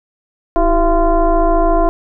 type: tone with frequency modulation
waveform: sine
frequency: 326 Hz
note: E4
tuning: 19 cents flat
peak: -9 dBFS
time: 0.56-1.89 s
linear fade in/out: 0 ms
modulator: 353 Hz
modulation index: 1.7
effects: none